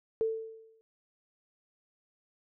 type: tone with exponential decay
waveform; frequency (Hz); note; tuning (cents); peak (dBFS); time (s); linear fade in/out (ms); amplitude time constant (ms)
sine; 445.7; A4; +22; -24; 0.21-0.81; 0; 130
effects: none